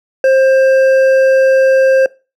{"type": "tone with hard clipping", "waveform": "sine", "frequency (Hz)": 530, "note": "C5", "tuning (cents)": 22, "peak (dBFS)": -8, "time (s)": [0.24, 2.06], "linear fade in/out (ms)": 2, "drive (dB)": 7, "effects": ["noise-tail reverb RT60 0.3 s tail -22 dB re dry"]}